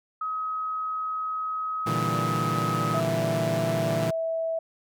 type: tone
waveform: sine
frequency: 1270 Hz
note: D#6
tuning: 35 cents sharp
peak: -27 dBFS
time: 0.21-3 s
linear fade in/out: 5 ms
type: chord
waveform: sawtooth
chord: E half-diminished seventh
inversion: second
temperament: equal with one note detuned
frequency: 116.54 / 146.83 / 164.81 / 195.21 Hz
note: Bb2 / D3 / E3 / G3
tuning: 0 / 0 / 0 / -7 cents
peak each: -26 / -28 / -26 / -31 dBFS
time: 1.86-4.11 s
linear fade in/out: 10 ms
type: tone with pitch glide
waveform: sine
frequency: 659.3 to 653.6 Hz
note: E5 to E5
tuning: 0 to -15 cents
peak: -25 dBFS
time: 2.94-4.59 s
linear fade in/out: 5 ms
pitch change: -15 cents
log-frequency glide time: 4-4.1 s
effects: none